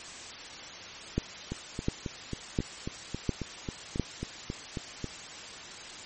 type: two click trains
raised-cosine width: 3 ms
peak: -20 / -13 dBFS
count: 14 / 5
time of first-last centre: 1.52-5.043 / 1.18-3.997 s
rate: 3.69 / 1.42 Hz
effects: white hiss -43 dBFS RMS until 6.05 s + MP3 32 kbps